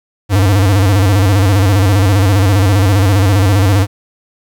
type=tone with vibrato; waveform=square; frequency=98 Hz; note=G2; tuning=in tune; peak=-8 dBFS; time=0.29-3.87 s; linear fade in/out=50 ms; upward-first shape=square; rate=15 Hz; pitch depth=92 cents each way; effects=8-bit